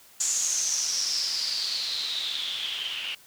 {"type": "noise with low-pass filter sweep", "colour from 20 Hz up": "blue", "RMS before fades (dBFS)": -29, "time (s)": [0.2, 3.15], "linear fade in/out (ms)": 5, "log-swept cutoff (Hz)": [7100, 2800], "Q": 8.1, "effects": ["white hiss -54 dBFS RMS until 3.26 s"]}